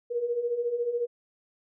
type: beating tone pair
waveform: sine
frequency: 466.2 / 480.2 Hz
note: A#4 / B4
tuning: 0 / -49 cents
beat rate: 14 Hz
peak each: -33 / -27 dBFS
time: 0.1-1.07 s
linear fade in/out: 20 ms
effects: none

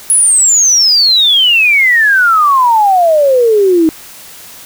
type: exponential sweep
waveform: sine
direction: down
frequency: 10548 to 311.1 Hz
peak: -5 dBFS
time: 0.1-3.89 s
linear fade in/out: 0 ms
effects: white hiss -33 dBFS RMS until 4.65 s

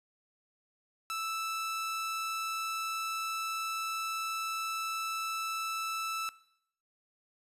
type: tone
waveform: sawtooth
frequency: 1318.5 Hz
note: E6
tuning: in tune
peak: -30 dBFS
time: 1.1-6.29 s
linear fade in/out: 0 ms
effects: noise-tail reverb RT60 0.7 s tail -19 dB re dry + resampled to 32000 Hz

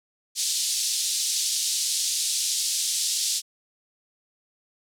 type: band-pass noise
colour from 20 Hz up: pink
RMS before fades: -26 dBFS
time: 0.35-3.42 s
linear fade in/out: 50 ms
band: 4000 to 9800 Hz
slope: 24 dB/octave
effects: none

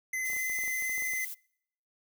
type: tone with vibrato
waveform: square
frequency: 2042 Hz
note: C7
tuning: 43 cents flat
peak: -31 dBFS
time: 0.13-1.25 s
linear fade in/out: 5 ms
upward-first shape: sine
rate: 18 Hz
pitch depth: 14 cents each way
type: noise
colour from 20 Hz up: violet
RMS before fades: -40 dBFS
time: 0.24-1.35 s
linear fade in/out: 20 ms
type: clicks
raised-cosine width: 1 ms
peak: -36 dBFS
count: 12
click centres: 0.301 / 0.333 / 0.365 / 0.498 / 0.589 / 0.636 / 0.679 / 0.823 / 0.895 / 0.98 / 1.023 / 1.135 s
effects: noise-tail reverb RT60 0.7 s tail -26 dB re dry

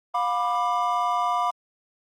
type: chord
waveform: triangle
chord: B diminished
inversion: second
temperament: just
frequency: 711.2 / 987.8 / 1185.3 Hz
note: F5 / B5 / D6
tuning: +31 / 0 / +16 cents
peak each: -24 dBFS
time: 0.14-1.51 s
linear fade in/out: 10 ms
effects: Opus 24 kbps

